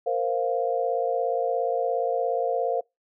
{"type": "chord", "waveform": "sine", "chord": "Bb suspended second", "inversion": "none", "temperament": "equal", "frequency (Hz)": [466.2, 523.3, 698.5], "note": ["Bb4", "C5", "F5"], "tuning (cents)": [0, 0, 0], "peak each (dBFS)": -27, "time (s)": [0.06, 2.81], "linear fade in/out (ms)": 10, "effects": ["noise-tail reverb RT60 0.2 s tail -26 dB re dry"]}